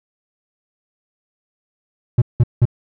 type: tone bursts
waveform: triangle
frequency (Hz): 120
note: B2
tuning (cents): -49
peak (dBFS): -6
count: 3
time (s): 2.18-2.654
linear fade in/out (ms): 5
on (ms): 38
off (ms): 180
effects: none